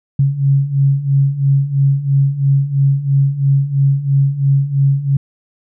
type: beating tone pair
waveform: sine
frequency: 136.5 / 139.5 Hz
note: C#3 / C#3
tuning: -26 / +11 cents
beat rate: 3 Hz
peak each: -16 / -12 dBFS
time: 0.19-5.17 s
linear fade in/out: 5 ms
effects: none